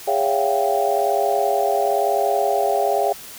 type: tone cluster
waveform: sine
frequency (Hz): 409.2 / 560 / 670 / 711 / 789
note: G#4 / C#5 / E5 / F5 / G5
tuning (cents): -26 / +18 / +28 / +31 / +11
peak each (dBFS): -23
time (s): 0.07-3.13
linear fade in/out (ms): 10
effects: white hiss -38 dBFS RMS until 3.38 s